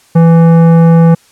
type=tone with tanh clipping; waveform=sine; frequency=166 Hz; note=E3; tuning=12 cents sharp; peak=-4 dBFS; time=0.15-1.15 s; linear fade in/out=10 ms; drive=14 dB; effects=white hiss -46 dBFS RMS until 1.31 s + low-pass 10000 Hz 12 dB/octave